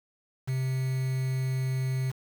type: tone with quantisation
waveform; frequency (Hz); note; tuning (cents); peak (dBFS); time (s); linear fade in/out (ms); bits
triangle; 130.81; C3; 0; -24; 0.47-2.12; 20; 7
effects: none